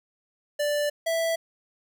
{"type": "tone pair in turn", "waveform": "square", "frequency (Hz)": [587.3, 659.2], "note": ["D5", "E5"], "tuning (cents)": [0, 0], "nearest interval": "major second", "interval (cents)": 200, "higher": "second", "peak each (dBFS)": -24, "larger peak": "neither", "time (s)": [[0.59, 0.9], [1.06, 1.36]], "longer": "first", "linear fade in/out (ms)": 10, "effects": []}